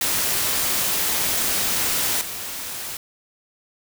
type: noise with level steps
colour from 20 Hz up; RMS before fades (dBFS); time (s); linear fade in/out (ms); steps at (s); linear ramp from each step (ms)
white; -22 / -31; 0.01-2.97; 2; 2.21; 2
effects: none